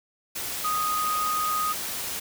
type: tone in noise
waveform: sine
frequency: 1244.5 Hz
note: D#6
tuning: in tune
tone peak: -24 dBFS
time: 0.64-1.73 s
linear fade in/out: 10 ms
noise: white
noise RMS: -32 dBFS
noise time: 0.35-2.2 s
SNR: +5 dB
effects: none